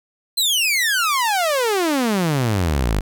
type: exponential sweep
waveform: sawtooth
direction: down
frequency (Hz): 4186 to 46.24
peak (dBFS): -13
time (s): 0.37-3.01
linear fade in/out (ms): 10
effects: none